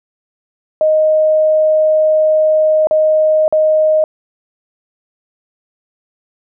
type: tone with dropouts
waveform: sine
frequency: 622 Hz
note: D#5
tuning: 1 cent flat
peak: -8 dBFS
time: 0.81-4.04 s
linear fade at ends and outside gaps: 1 ms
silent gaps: 2.871-2.91 / 3.48-3.525 s
effects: none